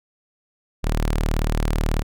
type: tone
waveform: sawtooth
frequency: 38.24 Hz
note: D#1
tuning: 29 cents flat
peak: -15 dBFS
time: 0.83-2.03 s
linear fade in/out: 20 ms
effects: none